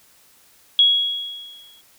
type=tone with exponential decay; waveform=sine; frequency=3326 Hz; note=G#7; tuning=2 cents sharp; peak=-9 dBFS; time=0.79-1.81 s; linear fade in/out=1 ms; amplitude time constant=220 ms; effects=white hiss -54 dBFS RMS until 1.98 s